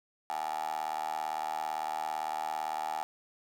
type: tone with high-pass filter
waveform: 15% pulse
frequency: 77.78 Hz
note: D#2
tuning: in tune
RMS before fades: -35 dBFS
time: 0.3-3.03 s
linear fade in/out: 0 ms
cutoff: 820 Hz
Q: 8.3
effects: none